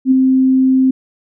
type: tone with ADSR envelope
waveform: sine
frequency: 261.6 Hz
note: C4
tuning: in tune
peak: -5 dBFS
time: 0.05-0.91 s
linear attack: 63 ms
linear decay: 11 ms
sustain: -3 dB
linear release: 7 ms
effects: none